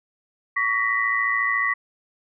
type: tone cluster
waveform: sine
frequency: 1128 / 1868 / 1982 Hz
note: C#6 / A#6 / B6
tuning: +30 / +3 / +6 cents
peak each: -25 / -26 / -22 dBFS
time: 0.56-1.74 s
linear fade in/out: 10 ms
effects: none